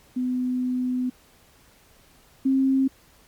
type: tone pair in turn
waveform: sine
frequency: 251.9 / 266.9 Hz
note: B3 / C4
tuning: +34 / +35 cents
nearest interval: minor second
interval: 101 cents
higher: second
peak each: -22 / -17 dBFS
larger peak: second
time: 0.16-1.1 / 2.45-2.88 s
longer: first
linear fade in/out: 10 ms
effects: pink hiss -56 dBFS RMS until 3.27 s + MP3 96 kbps

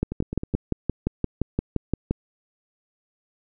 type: two click trains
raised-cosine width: 3 ms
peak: -9 / -16 dBFS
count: 13 / 5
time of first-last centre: 0.03-2.11 / 0.12-0.539 s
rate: 5.77 / 9.54 Hz
effects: none

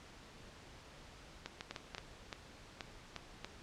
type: clicks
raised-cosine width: 0.2 ms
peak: -24 dBFS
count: 10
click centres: 1.46 / 1.609 / 1.71 / 1.762 / 1.948 / 1.982 / 2.328 / 2.808 / 3.163 / 3.446 s
effects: pink hiss -56 dBFS RMS until 3.62 s + low-pass 6000 Hz 12 dB/octave

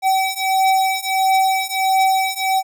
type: beating tone pair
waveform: square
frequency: 764 / 765.5 Hz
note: G5 / G5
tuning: -45 / -41 cents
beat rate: 1.5 Hz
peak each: -19 / -18 dBFS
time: 0.02-2.63 s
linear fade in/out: 50 ms
effects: none

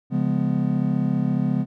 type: chord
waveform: triangle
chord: C# dominant seventh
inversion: none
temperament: just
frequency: 138.59 / 173.24 / 207.9 / 249.5 Hz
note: C#3 / E#3 / G#3 / B3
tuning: 0 / -14 / +2 / +18 cents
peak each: -23 dBFS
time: 0.1-1.66 s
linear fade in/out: 50 ms
effects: none

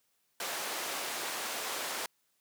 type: band-pass noise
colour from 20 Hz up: pink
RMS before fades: -37 dBFS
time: 0.4-2.06 s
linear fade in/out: 2 ms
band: 540 to 15000 Hz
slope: 12 dB/octave
effects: white hiss -75 dBFS RMS until 2.4 s + high-pass 80 Hz 12 dB/octave

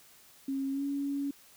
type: tone with pitch glide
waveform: sine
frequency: 271.5 to 280.7 Hz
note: C#4 to C#4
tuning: -36 to +22 cents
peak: -30 dBFS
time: 0.48-1.31 s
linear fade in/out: 5 ms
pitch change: +58 cents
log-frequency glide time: 0.71-0.83 s
effects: white hiss -58 dBFS RMS until 1.56 s

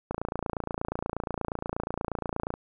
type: click train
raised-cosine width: 1 ms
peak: -16 dBFS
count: 70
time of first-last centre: 0.11-2.54 s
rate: 28.4 Hz
effects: none

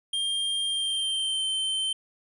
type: tone with pitch glide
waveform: square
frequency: 3200 to 3102 Hz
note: G7 to G7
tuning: +35 to -19 cents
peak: -26 dBFS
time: 0.13-1.93 s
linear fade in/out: 5 ms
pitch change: -54 cents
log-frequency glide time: 0.66-1.46 s
effects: resampled to 24000 Hz

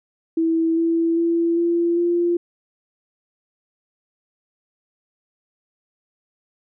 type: tone with pitch steps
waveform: sine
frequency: 327.2 / 331.8 / 336.4 / 341.1 / 345.9 Hz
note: E4 / E4 / E4 / F4 / F4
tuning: -13 / +11 / +35 / -41 / -17 cents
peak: -16 dBFS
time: 0.37-2.37 s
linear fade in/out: 5 ms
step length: 400 ms
effects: none

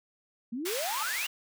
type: exponential sweep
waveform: sine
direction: up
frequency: 220 to 2960 Hz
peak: -32 dBFS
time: 0.52-1.27 s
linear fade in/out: 10 ms
type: high-pass noise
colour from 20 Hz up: pink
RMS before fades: -35 dBFS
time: 0.65-1.27 s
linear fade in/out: 10 ms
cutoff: 1600 Hz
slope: 12 dB/octave
type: tone with exponential growth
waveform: sine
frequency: 880 Hz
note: A5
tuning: in tune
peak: -30 dBFS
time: 0.94-1.03 s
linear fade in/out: 5 ms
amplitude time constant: 18 ms
effects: none

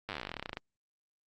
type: slowing click train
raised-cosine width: 0.3 ms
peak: -21 dBFS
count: 24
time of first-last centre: 0.09-0.571 s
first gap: 9 ms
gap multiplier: 1.07
effects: Opus 48 kbps

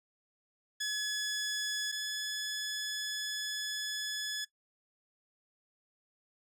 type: tone pair in turn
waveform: 15% pulse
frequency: 1700 / 1708.4 Hz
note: G#6 / G#6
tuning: +40 / +48 cents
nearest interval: unison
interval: 8 cents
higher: second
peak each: -26 / -28 dBFS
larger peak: first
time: 0.8-1.92 / 1.92-4.45 s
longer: second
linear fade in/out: 10 ms
effects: noise-tail reverb RT60 0.1 s tail -21 dB re dry + resampled to 32000 Hz

